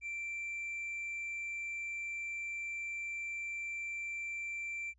sine tone with tanh clipping, 2349 Hz, D7, in tune, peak -38 dBFS, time 0.01-4.94 s, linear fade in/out 50 ms, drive 2 dB, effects added 60 Hz sine -66 dBFS peak until 4.98 s + resampled to 22050 Hz

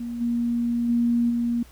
sine tone with level steps, 236.8 Hz, A#3, 27 cents sharp, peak -28 / -21 / -18 / -21 dBFS, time 0-1.63 s, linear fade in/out 5 ms, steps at 0.2 / 0.88 / 1.29 s, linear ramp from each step 20 ms, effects added 60 Hz sine -47 dBFS peak until 1.71 s + pink hiss -53 dBFS RMS until 1.71 s

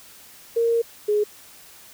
sine tone pair in turn, 463.8 / 418.2 Hz, A#4 / G#4, -9 / +12 cents, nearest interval major second, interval 179 cents, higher first, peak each -17 dBFS, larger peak neither, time 0.56-0.82 / 1.08-1.24 s, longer first, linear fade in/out 10 ms, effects white hiss -47 dBFS RMS until 1.93 s

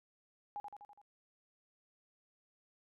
sine tone with echo, 822 Hz, G#5, 18 cents flat, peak -39 dBFS, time 0.56-0.6 s, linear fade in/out 0 ms, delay 83 ms, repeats 5, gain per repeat -4 dB, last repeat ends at 1.015 s, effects none

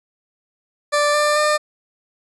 20% pulse tone with pitch steps, 587.3 / 594.8 / 602.4 Hz, D5 / D5 / D5, 0 / +22 / +44 cents, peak -10 dBFS, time 0.92-1.58 s, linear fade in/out 20 ms, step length 220 ms, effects resampled to 24000 Hz

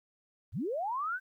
sine linear sweep, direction up, 58.27 to 1568 Hz, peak -31 dBFS, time 0.52-1.2 s, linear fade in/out 50 ms, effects 12-bit

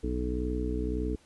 harmonic tone, 61.74 Hz, B1, in tune, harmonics 1 / 2 / 3 / 4 / 5 / 6 / 7, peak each -31 / -43 / -40 / -37 / -35 / -47 / -36 dBFS, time 0.03-1.16 s, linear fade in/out 10 ms, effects pink hiss -62 dBFS RMS until 1.25 s + resampled to 24000 Hz

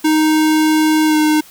square tone with pitch glide, 311.1 to 306.6 Hz, D#4 to D#4, 0 to -25 cents, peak -11 dBFS, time 0.04-1.41 s, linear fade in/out 10 ms, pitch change -25 cents, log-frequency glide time 1.06-1.17 s, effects white hiss -42 dBFS RMS until 1.5 s

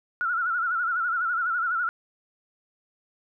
sine tone with vibrato, 1396.9 Hz, F6, in tune, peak -23 dBFS, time 0.21-1.89 s, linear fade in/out 0 ms, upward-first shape sine, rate 12 Hz, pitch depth 95 cents each way, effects none

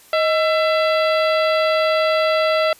harmonic tone with a mistuned harmonic, 670 Hz, E5, 28 cents sharp, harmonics 1 / 2 / 3 / 4 / 5 / 6 / 7, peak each -16 / -22 / -26 / -28 / -30 / -32 / -33 dBFS, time 0.13-2.73 s, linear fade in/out 2 ms, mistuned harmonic 1, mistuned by -110 cents, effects white hiss -48 dBFS RMS until 2.79 s + resampled to 32000 Hz

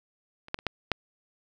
clicks, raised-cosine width 0.3 ms, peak -29 / -12 / -27 / -11 / -8 dBFS, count 5, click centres 0.484 / 0.544 / 0.589 / 0.667 / 0.917 s, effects none

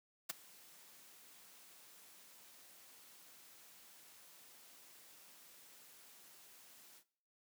white noise with ADSR envelope, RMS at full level -38 dBFS, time 0.29-7.04 s, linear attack 11 ms, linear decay 15 ms, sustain -23 dB, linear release 68 ms, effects noise-tail reverb RT60 0.6 s tail -20 dB re dry + high-pass 150 Hz 12 dB/octave

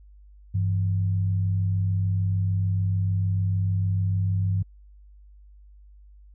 sine tone pair together, 98.11 / 164.81 Hz, G2 / E3, +2 / 0 cents, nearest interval major sixth, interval 898 cents, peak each -21 / -32 dBFS, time 0.54-4.63 s, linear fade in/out 10 ms, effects added 50 Hz sine -47 dBFS peak until 6.34 s

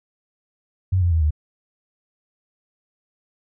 sine tone with pitch steps, 93.4 / 87.15 / 81.31 / 75.86 Hz, F#2 / F2 / E2 / D#2, +17 / -3 / -23 / -43 cents, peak -15 dBFS, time 0.92-1.308 s, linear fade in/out 10 ms, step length 97 ms, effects none

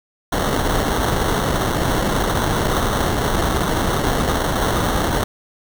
pink noise with sample-and-hold, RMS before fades -19 dBFS, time 0.32-5.24 s, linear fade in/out 5 ms, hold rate 2450 Hz, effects none

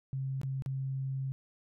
sine tone with dropouts, 134 Hz, C3, 42 cents sharp, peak -32 dBFS, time 0.13-1.32 s, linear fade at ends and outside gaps 0 ms, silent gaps 0.415-0.433 / 0.622-0.661 s, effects none

